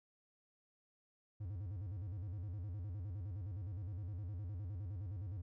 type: tone with vibrato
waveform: triangle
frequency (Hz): 95.3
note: G2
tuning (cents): -48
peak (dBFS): -39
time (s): 1.4-5.42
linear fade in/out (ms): 10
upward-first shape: square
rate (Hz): 9.7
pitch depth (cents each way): 170
effects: none